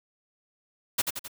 white noise with echo, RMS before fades -24 dBFS, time 0.98-1.02 s, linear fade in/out 10 ms, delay 87 ms, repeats 3, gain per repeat -5 dB, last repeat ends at 1.281 s, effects none

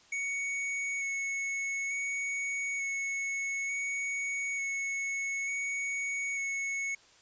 square tone with vibrato, 2217 Hz, C#7, in tune, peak -32 dBFS, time 0.12-6.95 s, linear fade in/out 5 ms, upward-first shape square, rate 0.56 Hz, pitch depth 11 cents each way, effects white hiss -60 dBFS RMS until 7.21 s + resampled to 16000 Hz

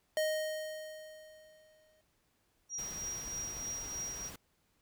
square tone with exponential decay, 622 Hz, D#5, 1 cent flat, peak -29 dBFS, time 0.17-2.01 s, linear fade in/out 1 ms, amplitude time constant 400 ms
sine tone with tremolo, 5710 Hz, F8, 37 cents sharp, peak -36 dBFS, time 2.69-4.31 s, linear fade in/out 50 ms, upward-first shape triangle, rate 3.2 Hz, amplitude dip 50%
pink noise, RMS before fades -48 dBFS, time 2.78-4.36 s, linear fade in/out 5 ms
effects pink hiss -75 dBFS RMS until 4.81 s

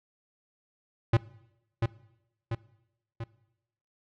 square tone with echo, 114.6 Hz, A#2, 29 cents flat, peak -19 dBFS, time 1.13-1.17 s, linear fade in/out 5 ms, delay 690 ms, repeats 3, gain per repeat -5 dB, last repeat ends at 3.24 s, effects noise-tail reverb RT60 0.9 s tail -21 dB re dry + low-pass 3000 Hz 12 dB/octave

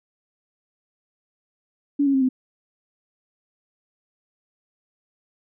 sine tone with pitch steps, 285.2 / 275.8 / 266.7 / 257.9 Hz, C#4 / C#4 / C4 / C4, +49 / -9 / +33 / -25 cents, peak -16 dBFS, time 1.99-2.29 s, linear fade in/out 10 ms, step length 75 ms, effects none

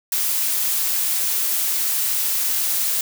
blue noise, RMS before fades -21 dBFS, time 0.12-3.01 s, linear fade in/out 2 ms, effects none

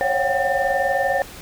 sine tone cluster, 540 / 560 / 724 / 777 / 1795 Hz, C#5 / C#5 / F#5 / G5 / A6, -45 / +18 / -38 / -16 / +34 cents, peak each -24 dBFS, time 0.01-1.22 s, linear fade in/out 0 ms, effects pink hiss -39 dBFS RMS until 1.41 s

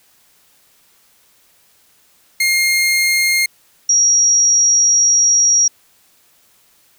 sawtooth / sine tone pair in turn, 2128 / 5681 Hz, C7 / F8, +29 / +29 cents, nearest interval octave + perfect fourth, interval 1700 cents, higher second, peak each -9 dBFS, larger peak neither, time 2.4-3.46 / 3.89-5.68 s, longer second, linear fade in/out 5 ms, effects white hiss -54 dBFS RMS until 6.98 s

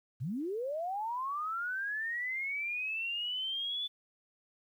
sine linear sweep, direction up, 104.8 to 3488 Hz, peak -33 dBFS, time 0.2-3.88 s, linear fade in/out 20 ms, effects 11-bit

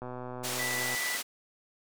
click train, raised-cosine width 1 ms, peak -26 dBFS, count 117, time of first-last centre 0.02-0.948 s, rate 125 Hz
white band-pass noise, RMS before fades -35 dBFS, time 0.43-1.23 s, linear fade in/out 20 ms, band 300 to 9600 Hz, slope 12 dB/octave
sine tone, 1975.5 Hz, B6, in tune, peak -32 dBFS, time 0.59-1.17 s, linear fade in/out 5 ms
effects none

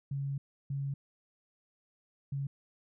sine tone bursts at uneven times, 138.8 Hz, C#3, 3 cents sharp, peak -32 dBFS, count 3, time 0.11-0.38 / 0.7-0.94 / 2.32-2.47 s, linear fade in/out 5 ms, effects none

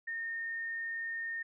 sine tone, 1831 Hz, A#6, 32 cents flat, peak -35 dBFS, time 0.07-1.43 s, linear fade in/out 10 ms, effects none

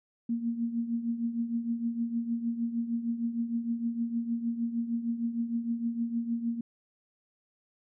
sine tone with tremolo, 233.1 Hz, A#3, in tune, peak -25 dBFS, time 0.29-6.61 s, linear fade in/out 5 ms, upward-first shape triangle, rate 6.5 Hz, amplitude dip 75%, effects none

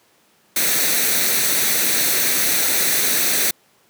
white noise with comb filter, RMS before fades -18 dBFS, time 0.56-3.51 s, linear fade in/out 5 ms, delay 0.49 ms, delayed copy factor +0.55, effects pink hiss -57 dBFS RMS until 3.89 s + high-pass 200 Hz 12 dB/octave

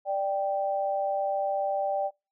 sine tone pair together, 589.4 / 784 Hz, D5 / G5, +6 / 0 cents, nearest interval perfect fourth, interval 494 cents, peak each -28 / -28 dBFS, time 0.05-2.11 s, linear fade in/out 50 ms, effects noise-tail reverb RT60 0.3 s tail -26 dB re dry

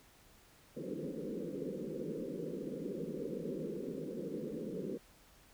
white band-pass noise, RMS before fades -41 dBFS, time 0.76-4.98 s, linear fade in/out 10 ms, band 150 to 520 Hz, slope 96 dB/octave, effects pink hiss -63 dBFS RMS until 5.53 s

